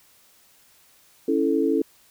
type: chord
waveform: sine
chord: A major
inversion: first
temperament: equal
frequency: 277.2 / 329.6 / 440 Hz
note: C#4 / E4 / A4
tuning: 0 / 0 / 0 cents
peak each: -23 dBFS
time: 1.28-1.82 s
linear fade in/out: 5 ms
effects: white hiss -57 dBFS RMS until 2.1 s